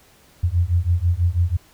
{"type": "beating tone pair", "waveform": "sine", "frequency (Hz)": [84.2, 90.3], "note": ["E2", "F#2"], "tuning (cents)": [37, -42], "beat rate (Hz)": 6.1, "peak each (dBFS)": -19, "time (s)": [0.43, 1.57], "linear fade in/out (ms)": 10, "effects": ["pink hiss -53 dBFS RMS until 1.73 s"]}